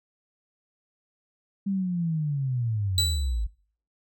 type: linear sweep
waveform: sine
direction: down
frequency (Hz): 200 to 48.63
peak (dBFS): -24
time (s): 1.66-3.47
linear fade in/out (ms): 10
type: tone with exponential decay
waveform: 35% pulse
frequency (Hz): 3951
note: B7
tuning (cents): 0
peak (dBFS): -17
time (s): 2.98-3.44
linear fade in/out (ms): 1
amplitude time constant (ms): 100
effects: noise-tail reverb RT60 0.5 s tail -23 dB re dry